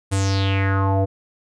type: tone with low-pass filter sweep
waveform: square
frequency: 97.3 Hz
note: G2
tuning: 12 cents flat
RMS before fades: -19 dBFS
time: 0.11-1.06 s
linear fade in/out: 20 ms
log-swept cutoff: 9400 to 560 Hz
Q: 4.5
effects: none